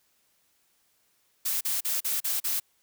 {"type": "noise bursts", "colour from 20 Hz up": "blue", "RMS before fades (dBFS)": -28, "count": 6, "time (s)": [1.45, 2.6], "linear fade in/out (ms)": 10, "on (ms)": 160, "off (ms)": 38, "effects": ["white hiss -69 dBFS RMS until 2.82 s"]}